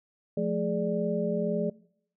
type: tone cluster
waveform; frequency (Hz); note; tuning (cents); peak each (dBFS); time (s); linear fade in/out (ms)
sine; 175.5 / 217.3 / 418.7 / 589; F3 / A3 / G#4 / D5; +9 / -21 / +14 / +5; -31; 0.37-1.7; 5
effects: noise-tail reverb RT60 0.7 s tail -24 dB re dry